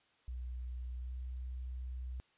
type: tone with pitch glide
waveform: sine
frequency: 61.74 to 62.86 Hz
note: B1 to B1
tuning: 0 to +31 cents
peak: -39 dBFS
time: 0.28-2.2 s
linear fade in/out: 0 ms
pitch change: +31 cents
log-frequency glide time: 0.97-1.14 s
effects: white hiss -71 dBFS RMS until 2.37 s + resampled to 8000 Hz